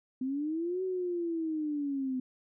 sine linear two-way sweep, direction up then down, 253.1 to 377.5 to 253.1 Hz, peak -30 dBFS, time 0.21-2.2 s, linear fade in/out 5 ms, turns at 0.83 s, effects none

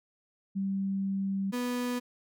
sine / 35% pulse tone pair in turn, 194.8 / 246 Hz, G3 / B3, -11 / -7 cents, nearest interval major third, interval 404 cents, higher second, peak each -28 dBFS, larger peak neither, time 0.55-1.52 / 1.52-2 s, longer first, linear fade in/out 20 ms, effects none

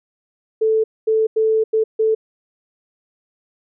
sine tone bursts at uneven times, 440 Hz, A4, in tune, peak -13 dBFS, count 5, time 0.61-0.84 / 1.07-1.27 / 1.36-1.64 / 1.73-1.84 / 1.99-2.15 s, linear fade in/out 10 ms, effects none

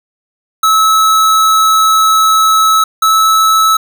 square tone pair in turn, 1298 / 1303.7 Hz, E6 / E6, -27 / -20 cents, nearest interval unison, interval 7 cents, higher second, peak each -7 dBFS, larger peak neither, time 0.63-2.84 / 3.02-3.77 s, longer first, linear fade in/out 5 ms, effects none

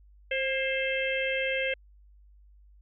harmonic tone with a mistuned harmonic, 528 Hz, C5, 16 cents sharp, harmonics 1 / 3 / 4 / 5 / 6, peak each -30 / -35 / -32 / -33 / -38 dBFS, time 0.31-1.74 s, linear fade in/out 5 ms, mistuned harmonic 3, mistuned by +40 cents, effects added 50 Hz sine -53 dBFS peak until 2.81 s

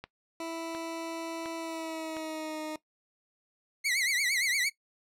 click train, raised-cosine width 0.3 ms, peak -25 dBFS, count 4, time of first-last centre 0.04-2.168 s, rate 1.41 Hz
20% pulse tone with pitch glide, 329.6 to 309.3 Hz, E4 to D#4, 0 to -10 cents, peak -30 dBFS, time 0.4-2.76 s, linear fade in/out 2 ms, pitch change -110 cents, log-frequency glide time 1.57-2.61 s
sawtooth tone with vibrato, 2093 Hz, C7, in tune, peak -23 dBFS, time 3.84-4.7 s, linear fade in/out 20 ms, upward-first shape triangle, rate 8.7 Hz, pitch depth 170 cents each way
effects noise-tail reverb RT60 0.1 s tail -18 dB re dry + low-pass 12000 Hz 12 dB/octave

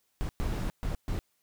brown noise bursts at uneven times, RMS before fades -31 dBFS, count 4, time 0.21-0.29 / 0.4-0.7 / 0.83-0.95 / 1.08-1.19 s, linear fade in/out 0 ms, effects white hiss -74 dBFS RMS until 1.42 s

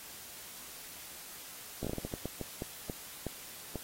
slowing click train, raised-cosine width 2 ms, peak -23 dBFS, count 14, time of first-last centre 1.83-3.757 s, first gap 16 ms, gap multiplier 1.33, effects white hiss -48 dBFS RMS until 3.83 s + AAC 48 kbps

